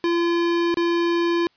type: tone with dropouts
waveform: square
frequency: 341.6 Hz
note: F4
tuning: 38 cents flat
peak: -19 dBFS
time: 0.04-1.47 s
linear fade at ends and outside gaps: 1 ms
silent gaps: 0.743-0.771 s
effects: white hiss -62 dBFS RMS until 1.56 s + resampled to 11025 Hz